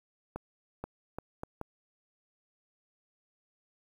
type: accelerating click train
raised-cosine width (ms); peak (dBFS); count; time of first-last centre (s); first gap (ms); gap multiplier
1; -23; 5; 0.36-1.614; 480; 0.72
effects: 9-bit